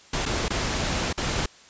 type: noise with dropouts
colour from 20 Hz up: pink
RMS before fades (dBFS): -26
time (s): 0.13-1.46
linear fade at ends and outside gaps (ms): 5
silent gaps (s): 0.256-0.26 / 0.483-0.503 / 1.129-1.176
effects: white hiss -51 dBFS RMS until 1.69 s + resampled to 16000 Hz